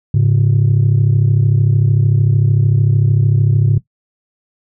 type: tone pair together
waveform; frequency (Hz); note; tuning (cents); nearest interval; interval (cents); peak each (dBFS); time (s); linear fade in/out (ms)
sine; 106.4 / 139.72; G#2 / C#3; +42 / +14; perfect fourth; 472; -10; 0.14-3.78; 5
effects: noise-tail reverb RT60 0.1 s tail -17 dB re dry + tanh soft clip ceiling -5 dBFS